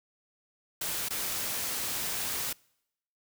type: noise with dropouts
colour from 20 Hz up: white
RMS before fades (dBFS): -33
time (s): 0.81-2.53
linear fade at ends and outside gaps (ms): 5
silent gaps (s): 1.087-1.105
effects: noise-tail reverb RT60 0.8 s tail -26 dB re dry